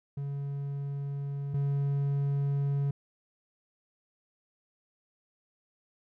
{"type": "tone pair in turn", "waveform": "triangle", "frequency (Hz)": [140.6, 140.6], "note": ["C#3", "C#3"], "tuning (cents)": [25, 25], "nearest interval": "unison", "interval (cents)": 0, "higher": "neither", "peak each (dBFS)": [-30, -24], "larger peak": "second", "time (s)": [[0.17, 1.54], [1.54, 2.91]], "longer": "neither", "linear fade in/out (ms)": 5, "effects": []}